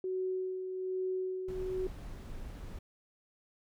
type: tone with tremolo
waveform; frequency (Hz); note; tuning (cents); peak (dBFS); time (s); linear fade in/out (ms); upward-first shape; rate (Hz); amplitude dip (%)
sine; 372.9; F#4; +14; -31; 0.04-1.87; 2; sine; 1.2; 45
type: noise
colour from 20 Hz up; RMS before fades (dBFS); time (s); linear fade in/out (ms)
brown; -43; 1.48-2.79; 5
effects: none